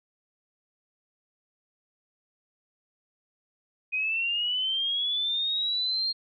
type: linear sweep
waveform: sine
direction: up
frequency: 2489 to 4238 Hz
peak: -25 dBFS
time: 3.92-6.13 s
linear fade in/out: 20 ms
effects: none